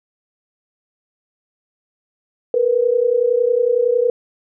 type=tone pair together; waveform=sine; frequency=463 / 493.9 Hz; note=A#4 / B4; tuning=-12 / 0 cents; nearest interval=minor second; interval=112 cents; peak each=-17 / -15 dBFS; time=2.54-4.1 s; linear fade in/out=2 ms; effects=none